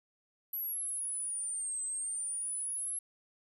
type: linear two-way sweep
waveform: sine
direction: down then up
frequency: 11840 to 8120 to 11110 Hz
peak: -34 dBFS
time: 0.53-2.99 s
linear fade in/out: 5 ms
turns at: 1.83 s
effects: 11-bit